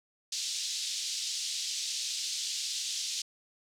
pink band-pass noise, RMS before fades -35 dBFS, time 0.32-3.22 s, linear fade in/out 5 ms, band 3600 to 7200 Hz, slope 24 dB/octave, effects none

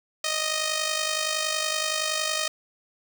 5% pulse tone with amplitude modulation, 622.3 Hz, D#5, in tune, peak -11 dBFS, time 0.24-2.48 s, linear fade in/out 5 ms, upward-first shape sine, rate 50.7 Hz, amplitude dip 55%, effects none

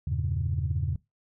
sine chord, E diminished seventh, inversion none, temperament equal with one note detuned, 82.41 / 98 / 115.2 / 138.59 Hz, E2 / G2 / Bb2 / Db3, 0 / 0 / -20 / 0 cents, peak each -29 / -31 / -34 / -30 dBFS, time 0.07-0.96 s, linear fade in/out 5 ms, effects noise-tail reverb RT60 0.2 s tail -22 dB re dry + tanh soft clip ceiling -17 dBFS

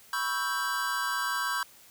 square chord, C# half-diminished seventh, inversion third, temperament equal with one note detuned, 987.8 / 1108.7 / 1318.5 / 1573.4 Hz, B5 / C#6 / E6 / G6, 0 / 0 / 0 / +6 cents, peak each -36 / -35 / -37 / -32 dBFS, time 0.13-1.63 s, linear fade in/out 2 ms, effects white hiss -55 dBFS RMS until 1.9 s

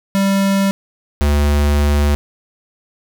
square tone pair in turn, 196 / 72.83 Hz, G3 / D2, 0 / -14 cents, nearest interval octave + perfect fourth, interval 1714 cents, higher first, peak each -13 / -12 dBFS, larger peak second, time 0.15-0.71 / 1.21-2.15 s, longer second, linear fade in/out 0 ms, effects none

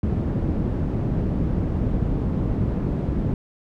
white low-pass noise, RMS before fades -23 dBFS, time 0.03-3.34 s, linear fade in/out 2 ms, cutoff 190 Hz, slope 12 dB/octave, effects none

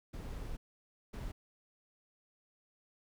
brown noise bursts at uneven times, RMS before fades -42 dBFS, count 2, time 0.13-0.57 / 1.13-1.32 s, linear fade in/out 10 ms, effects none

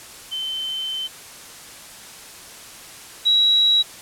sine tone pair in turn, 3078 / 3878 Hz, G7 / B7, -32 / -32 cents, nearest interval major third, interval 400 cents, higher second, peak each -24 / -13 dBFS, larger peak second, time 0.31-1.08 / 3.25-3.83 s, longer first, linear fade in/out 20 ms, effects white hiss -40 dBFS RMS until 4.01 s + low-pass 11000 Hz 12 dB/octave

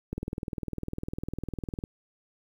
click train, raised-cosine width 3 ms, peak -19 dBFS, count 35, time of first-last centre 0.13-1.839 s, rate 19.9 Hz, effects 9-bit

